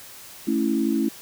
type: chord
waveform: sine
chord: A major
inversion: none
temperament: equal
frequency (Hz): 220 / 277.2 / 329.6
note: A3 / C#4 / E4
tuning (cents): 0 / 0 / 0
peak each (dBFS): -24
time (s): 0.47-1.09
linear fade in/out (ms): 10
effects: white hiss -43 dBFS RMS until 1.21 s